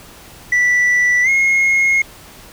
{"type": "tone with pitch glide", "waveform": "sine", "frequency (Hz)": [1966, 2156], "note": ["B6", "C#7"], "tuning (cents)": [-8, -49], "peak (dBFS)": -8, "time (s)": [0.52, 2.02], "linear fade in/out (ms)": 5, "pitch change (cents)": 159, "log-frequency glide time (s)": [1.23, 1.29], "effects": ["tanh soft clip ceiling -10 dBFS", "pink hiss -40 dBFS RMS until 2.52 s"]}